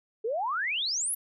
sine exponential sweep, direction up, 416.9 to 11840 Hz, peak -27 dBFS, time 0.24-1.15 s, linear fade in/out 10 ms, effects none

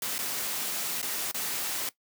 white noise with dropouts, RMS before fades -32 dBFS, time 0.02-1.89 s, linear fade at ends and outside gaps 2 ms, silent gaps 0.182-0.189 / 1.016-1.027 / 1.314-1.344 s, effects noise-tail reverb RT60 0.1 s tail -17 dB re dry + high-pass 150 Hz 12 dB/octave

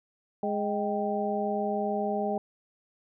harmonic tone with a mistuned harmonic, 207.7 Hz, G#3, in tune, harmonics 1 / 2 / 3 / 4, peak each -32 / -32 / -32 / -32 dBFS, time 0.43-2.38 s, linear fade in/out 2 ms, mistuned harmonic 4, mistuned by -100 cents, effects none

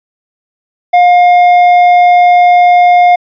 sine tone with hard clipping, 711 Hz, F5, 31 cents sharp, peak -4 dBFS, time 0.93-3.16 s, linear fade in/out 10 ms, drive 6 dB, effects resampled to 11025 Hz

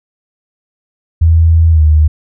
sine tone with pitch glide, 82 to 76.95 Hz, E2 to D#2, -9 to -19 cents, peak -4 dBFS, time 1.21-2.08 s, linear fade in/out 10 ms, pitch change -110 cents, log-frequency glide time 1.71-1.82 s, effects none

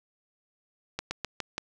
slowing click train, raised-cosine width 0.2 ms, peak -14 dBFS, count 5, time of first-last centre 0.99-1.581 s, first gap 120 ms, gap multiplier 1.14, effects none

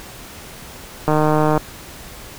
click train, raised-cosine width 1 ms, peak -3 dBFS, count 77, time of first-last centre 1.08-1.577 s, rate 153 Hz, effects pink hiss -37 dBFS RMS until 2.38 s

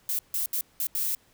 violet noise bursts at uneven times, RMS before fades -28 dBFS, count 5, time 0.09-0.19 / 0.34-0.46 / 0.53-0.61 / 0.8-0.87 / 0.95-1.15 s, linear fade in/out 2 ms, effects pink hiss -62 dBFS RMS until 1.33 s

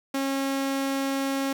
sawtooth tone, 272.4 Hz, C#4, 30 cents flat, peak -21 dBFS, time 0.14-1.53 s, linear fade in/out 5 ms, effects 8-bit

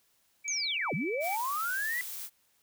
sine tone with tremolo, 2304 Hz, D7, 34 cents flat, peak -34 dBFS, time 0.44-1.37 s, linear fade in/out 20 ms, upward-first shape sine, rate 16 Hz, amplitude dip 35%
sine linear two-way sweep, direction down then up, 6700 to 130.8 to 2004 Hz, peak -30 dBFS, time 0.48-2.01 s, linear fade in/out 0 ms, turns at 0.94 s
blue noise, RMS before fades -40 dBFS, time 1.2-2.3 s, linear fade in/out 50 ms
effects white hiss -70 dBFS RMS until 2.62 s

